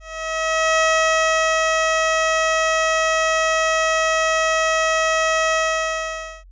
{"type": "tone with ADSR envelope", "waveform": "15% pulse", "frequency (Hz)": 641, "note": "E5", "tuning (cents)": -49, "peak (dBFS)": -8, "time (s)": [0, 6.44], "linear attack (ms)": 780, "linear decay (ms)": 830, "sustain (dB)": -2, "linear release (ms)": 890, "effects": ["added 45 Hz sine -42 dBFS peak until 6.51 s", "resampled to 16000 Hz"]}